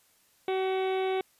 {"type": "harmonic tone with a mistuned harmonic", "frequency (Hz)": 378.7, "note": "F#4", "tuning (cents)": 40, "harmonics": [1, 2, 3, 4, 5, 6, 7, 8, 9, 10], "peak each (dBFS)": [-27, -33, -44, -45, -50, -41, -48, -49, -48, -48], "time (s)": [0.48, 1.21], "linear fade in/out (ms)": 2, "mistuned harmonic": 6, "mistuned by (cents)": -23, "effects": ["white hiss -65 dBFS RMS until 1.39 s", "resampled to 32000 Hz"]}